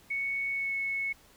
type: tone with pitch glide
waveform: sine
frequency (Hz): 2218 to 2200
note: C#7 to C#7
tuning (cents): 0 to -14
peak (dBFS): -29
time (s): 0.1-1.13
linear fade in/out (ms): 10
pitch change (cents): -14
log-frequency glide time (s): 0.51-0.74
effects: pink hiss -59 dBFS RMS until 1.36 s